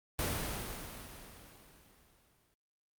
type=noise with exponential decay; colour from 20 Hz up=pink; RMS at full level=-33 dBFS; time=0.19-2.54 s; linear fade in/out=0 ms; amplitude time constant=510 ms; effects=Opus 32 kbps